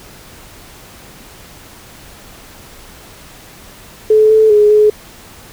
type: tone with pitch steps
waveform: sine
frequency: 431.7 / 437 / 418.7 / 423.6 Hz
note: A4 / A4 / G#4 / G#4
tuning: -33 / -12 / +14 / +34 cents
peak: -5 dBFS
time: 4.1-4.9 s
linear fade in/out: 5 ms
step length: 200 ms
effects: pink hiss -38 dBFS RMS until 5.52 s